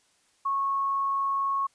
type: tone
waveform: sine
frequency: 1099 Hz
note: C#6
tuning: 15 cents flat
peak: -24 dBFS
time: 0.45-1.67 s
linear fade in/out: 10 ms
effects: white hiss -66 dBFS RMS until 1.74 s + resampled to 22050 Hz